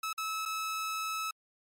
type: tone with dropouts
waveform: sawtooth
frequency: 1299 Hz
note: E6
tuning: 26 cents flat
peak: -29 dBFS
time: 0.03-1.31 s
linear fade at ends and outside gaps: 5 ms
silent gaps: 0.13-0.178 / 0.454-0.458 s
effects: MP3 64 kbps